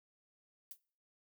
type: noise with exponential decay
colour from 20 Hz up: violet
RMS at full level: -43 dBFS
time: 0.71-0.79 s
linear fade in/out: 1 ms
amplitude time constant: 16 ms
effects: noise-tail reverb RT60 0.5 s tail -24 dB re dry